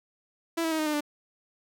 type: tone with pitch steps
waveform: sawtooth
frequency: 332.1 / 324.3 / 316.7 / 309.3 / 302.1 / 295 Hz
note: E4 / E4 / D#4 / D#4 / D4 / D4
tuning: +13 / -28 / +31 / -10 / +49 / +8 cents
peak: -22 dBFS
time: 0.57-1.008 s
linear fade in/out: 10 ms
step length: 73 ms
effects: none